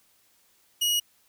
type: tone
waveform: sawtooth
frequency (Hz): 2900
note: F#7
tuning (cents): -35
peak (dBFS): -19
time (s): 0.81-1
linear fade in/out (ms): 10
effects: white hiss -64 dBFS RMS until 1.28 s